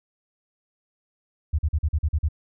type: tone bursts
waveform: sine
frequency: 76 Hz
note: D#2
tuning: 40 cents flat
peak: -18 dBFS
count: 8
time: 1.53-2.287 s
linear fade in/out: 10 ms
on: 57 ms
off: 43 ms
effects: none